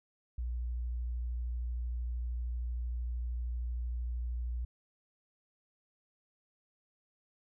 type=tone with vibrato; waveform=sine; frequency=60 Hz; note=B1; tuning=49 cents flat; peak=-33 dBFS; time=0.38-4.65 s; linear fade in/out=5 ms; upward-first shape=triangle; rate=13 Hz; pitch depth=23 cents each way; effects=none